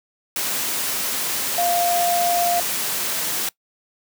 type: tone in noise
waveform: sine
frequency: 698.5 Hz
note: F5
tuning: in tune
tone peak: -18 dBFS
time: 1.58-2.6 s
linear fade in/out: 2 ms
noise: white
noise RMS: -24 dBFS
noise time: 0.36-3.49 s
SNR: +3 dB
effects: noise-tail reverb RT60 0.1 s tail -22 dB re dry + high-pass 150 Hz 12 dB/octave